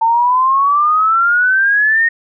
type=exponential sweep; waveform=sine; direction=up; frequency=895 to 1864.7 Hz; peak=-9 dBFS; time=0.01-2.09 s; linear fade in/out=10 ms; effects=none